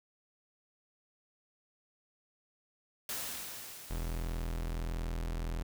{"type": "noise with exponential decay", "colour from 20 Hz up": "white", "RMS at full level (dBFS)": -37, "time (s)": [3.09, 5.58], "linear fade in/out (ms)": 2, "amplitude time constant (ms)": 540}
{"type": "tone", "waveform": "40% pulse", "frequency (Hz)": 41.48, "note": "E1", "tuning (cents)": 12, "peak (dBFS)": -33, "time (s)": [3.9, 5.63], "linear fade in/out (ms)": 10}
{"effects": []}